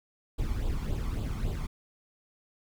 brown noise with flanger, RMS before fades -31 dBFS, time 0.38-1.67 s, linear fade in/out 10 ms, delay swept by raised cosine 0.25 to 0.94 ms, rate 3.6 Hz, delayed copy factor +0.65, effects none

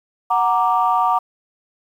sine chord, Gb augmented, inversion none, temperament equal, 740 / 932.3 / 1174.7 Hz, Gb5 / Bb5 / D6, 0 / 0 / 0 cents, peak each -18 dBFS, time 0.3-1.19 s, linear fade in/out 10 ms, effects tanh soft clip ceiling -5 dBFS + 8-bit

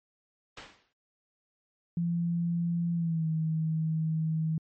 white noise with exponential decay, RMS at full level -34 dBFS, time 0.57-0.93 s, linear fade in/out 5 ms, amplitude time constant 78 ms
sine tone with pitch glide, 170.6 to 159.18 Hz, F3 to D#3, -40 to +40 cents, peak -26 dBFS, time 1.97-4.58 s, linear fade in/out 2 ms, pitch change -120 cents, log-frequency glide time 2.94-3.27 s
effects low-pass 3000 Hz 12 dB/octave + MP3 32 kbps

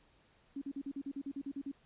sine tone bursts, 277.9 Hz, C#4, 4 cents sharp, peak -37 dBFS, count 12, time 0.56-1.716 s, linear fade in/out 5 ms, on 56 ms, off 44 ms, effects pink hiss -68 dBFS RMS until 1.85 s + resampled to 8000 Hz

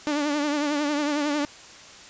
sawtooth tone with vibrato, 293.7 Hz, D4, in tune, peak -19 dBFS, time 0.07-1.45 s, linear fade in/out 0 ms, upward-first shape triangle, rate 11 Hz, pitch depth 70 cents each way, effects white hiss -45 dBFS RMS until 2.09 s + resampled to 16000 Hz

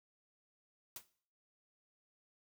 white noise with exponential decay, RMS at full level -42 dBFS, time 0.96-1.06 s, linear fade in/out 2 ms, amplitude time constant 20 ms, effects noise-tail reverb RT60 0.5 s tail -17 dB re dry

